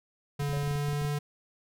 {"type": "tone with pitch glide", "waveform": "square", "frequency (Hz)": [143.5, 146.09], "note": ["D3", "D3"], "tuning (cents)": [-40, -9], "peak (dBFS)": -29, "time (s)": [0.39, 1.19], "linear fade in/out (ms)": 10, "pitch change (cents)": 31, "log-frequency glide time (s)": [0.58, 1.05]}
{"type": "clicks", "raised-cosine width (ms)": 5, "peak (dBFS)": -28, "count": 12, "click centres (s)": [0.422, 0.493, 0.527, 0.572, 0.632, 0.676, 0.711, 0.755, 0.885, 0.931, 1.018, 1.049]}
{"type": "tone with exponential decay", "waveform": "triangle", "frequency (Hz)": 560, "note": "C#5", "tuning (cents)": 18, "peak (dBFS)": -35, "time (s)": [0.53, 0.8], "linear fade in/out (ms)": 2, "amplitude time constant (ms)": 57}
{"effects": []}